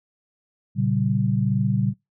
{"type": "chord", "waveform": "sine", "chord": "G diminished", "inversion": "first", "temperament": "equal with one note detuned", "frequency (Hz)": [116.54, 138.59, 193.08], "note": ["Bb2", "Db3", "G3"], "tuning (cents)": [0, 0, -26], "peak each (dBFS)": -23, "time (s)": [0.75, 1.94], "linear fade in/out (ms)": 50, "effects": ["noise-tail reverb RT60 0.2 s tail -25 dB re dry"]}